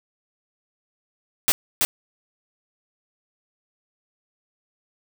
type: noise with echo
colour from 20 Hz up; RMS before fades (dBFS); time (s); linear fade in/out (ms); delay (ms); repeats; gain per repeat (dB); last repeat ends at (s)
white; -18; 1.48-1.52; 0; 330; 1; -2; 1.85
effects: none